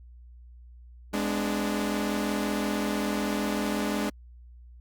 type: chord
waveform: sawtooth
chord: G# diminished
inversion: none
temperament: equal with one note detuned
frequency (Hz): 207.7 / 253.2 / 293.7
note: G#3 / B3 / D4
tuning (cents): 0 / +43 / 0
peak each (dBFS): -25 / -31 / -27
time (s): 1.13-4.1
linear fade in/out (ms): 10
effects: added 60 Hz sine -46 dBFS peak until 4.8 s + Opus 48 kbps